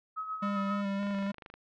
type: tone with tremolo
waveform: sine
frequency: 1278 Hz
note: D#6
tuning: 46 cents sharp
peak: -32 dBFS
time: 0.16-0.82 s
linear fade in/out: 20 ms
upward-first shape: sine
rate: 7.6 Hz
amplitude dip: 55%
type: tone with vibrato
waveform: square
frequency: 199.4 Hz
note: G3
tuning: 30 cents sharp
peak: -31 dBFS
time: 0.42-1.32 s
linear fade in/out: 10 ms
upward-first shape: square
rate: 3.5 Hz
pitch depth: 17 cents each way
type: click train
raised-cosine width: 0.3 ms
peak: -29 dBFS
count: 14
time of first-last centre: 1.03-1.54 s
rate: 25.5 Hz
effects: low-pass 3000 Hz 12 dB/octave